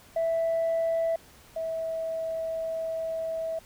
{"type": "tone pair in turn", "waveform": "sine", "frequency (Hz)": [659.3, 650.6], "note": ["E5", "E5"], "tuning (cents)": [0, -23], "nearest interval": "unison", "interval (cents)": 23, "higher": "first", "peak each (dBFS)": [-22, -28], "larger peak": "first", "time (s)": [[0.16, 1.16], [1.56, 3.59]], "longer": "second", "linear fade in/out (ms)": 5, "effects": ["tanh soft clip ceiling -21 dBFS", "pink hiss -54 dBFS RMS until 3.65 s"]}